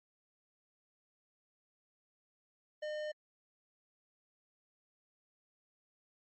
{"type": "tone with tanh clipping", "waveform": "sine", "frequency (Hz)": 607, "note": "D#5", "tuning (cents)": -43, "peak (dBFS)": -39, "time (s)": [2.82, 3.12], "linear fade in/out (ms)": 10, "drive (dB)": 15, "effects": ["MP3 32 kbps"]}